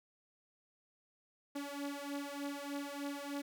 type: beating tone pair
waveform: sawtooth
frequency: 282.4 / 285.7 Hz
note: C#4 / D4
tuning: +32 / -48 cents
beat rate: 3.3 Hz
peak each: -39 / -39 dBFS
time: 1.55-3.42 s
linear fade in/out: 10 ms
effects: none